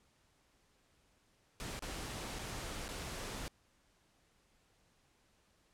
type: noise with dropouts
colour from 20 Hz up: pink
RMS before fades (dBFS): -43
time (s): 1.6-3.48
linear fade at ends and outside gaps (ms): 0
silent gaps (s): 1.792-1.823 / 2.388-2.392 / 2.881-2.889
effects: pink hiss -72 dBFS RMS until 5.73 s + low-pass 10000 Hz 12 dB/octave